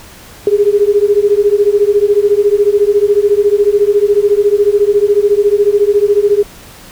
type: beating tone pair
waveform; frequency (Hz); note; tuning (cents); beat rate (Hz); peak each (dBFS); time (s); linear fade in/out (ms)
sine; 403.2 / 417.2; G4 / G#4; +49 / +8; 14; -10; 0.47-6.43; 2
effects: pink hiss -36 dBFS RMS until 6.91 s